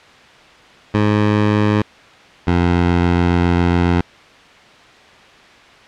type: tone pair in turn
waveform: 15% pulse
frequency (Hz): 105.1 / 87.29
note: G#2 / F2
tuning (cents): +21 / 0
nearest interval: minor third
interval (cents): 321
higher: first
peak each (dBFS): -6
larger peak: neither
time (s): 0.94-1.82 / 2.47-4.01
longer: second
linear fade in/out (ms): 5
effects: white hiss -43 dBFS RMS until 5.87 s + low-pass 3000 Hz 12 dB/octave